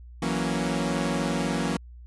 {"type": "chord", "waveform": "sawtooth", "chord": "F# dominant seventh", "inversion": "third", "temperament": "equal", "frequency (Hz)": [164.81, 185, 233.1, 277.2], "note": ["E3", "F#3", "A#3", "C#4"], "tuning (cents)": [0, 0, 0, 0], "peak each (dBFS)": [-26, -27, -26, -27], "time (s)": [0.22, 1.77], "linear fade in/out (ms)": 5, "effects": ["added 60 Hz sine -42 dBFS peak until 2.06 s", "resampled to 24000 Hz"]}